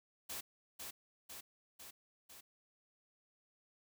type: noise with echo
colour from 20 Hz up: white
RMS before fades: -44 dBFS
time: 0.29-0.41 s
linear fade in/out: 10 ms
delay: 500 ms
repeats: 4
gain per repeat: -3 dB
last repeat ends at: 2.41 s
effects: none